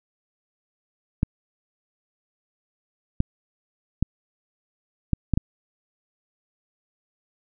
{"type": "clicks", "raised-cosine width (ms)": 5, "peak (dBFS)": -7, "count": 6, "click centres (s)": [1.231, 3.204, 4.026, 5.133, 5.337, 5.375], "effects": []}